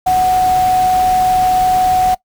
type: tone in noise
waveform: sine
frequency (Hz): 740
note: F#5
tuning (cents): 0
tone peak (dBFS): -9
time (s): 0.06-2.15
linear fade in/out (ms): 10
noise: pink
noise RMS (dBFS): -26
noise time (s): 0.06-2.15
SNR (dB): +14
effects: noise-tail reverb RT60 0.1 s tail -20 dB re dry